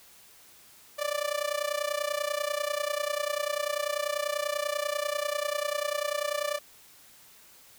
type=tone with amplitude modulation; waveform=sawtooth; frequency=587.3 Hz; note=D5; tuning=in tune; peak=-21 dBFS; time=0.98-6.59 s; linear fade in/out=20 ms; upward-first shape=sine; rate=30.2 Hz; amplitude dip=85%; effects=white hiss -55 dBFS RMS until 7.78 s